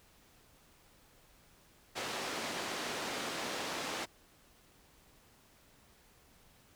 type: band-pass noise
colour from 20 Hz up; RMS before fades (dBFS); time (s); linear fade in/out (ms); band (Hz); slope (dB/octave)
pink; -39; 1.95-4.06; 20; 300 to 6300; 12
effects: pink hiss -64 dBFS RMS until 6.75 s